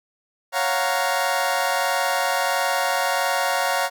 25% pulse chord, Gb major seventh, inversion second, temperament equal, 554.4 / 698.5 / 740 / 932.3 Hz, Db5 / F5 / Gb5 / Bb5, 0 / 0 / 0 / 0 cents, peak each -22 dBFS, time 0.52-3.9 s, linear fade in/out 50 ms, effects none

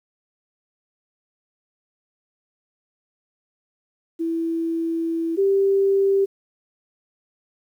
sine tone pair in turn, 330 / 392.4 Hz, E4 / G4, +2 / +2 cents, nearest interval minor third, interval 300 cents, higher second, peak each -21 / -15 dBFS, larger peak second, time 4.19-5.37 / 5.37-6.26 s, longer first, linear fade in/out 20 ms, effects 9-bit

